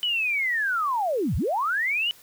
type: linear two-way sweep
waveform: sine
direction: down then up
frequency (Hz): 3009 to 55 to 3009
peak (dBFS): -22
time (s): 0.03-2.11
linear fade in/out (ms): 0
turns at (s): 1.36
effects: white hiss -52 dBFS RMS until 2.22 s